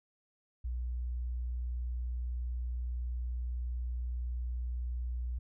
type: tone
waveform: sine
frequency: 60.8 Hz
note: B1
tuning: 26 cents flat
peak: -33 dBFS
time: 0.64-5.39 s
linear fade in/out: 10 ms
effects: none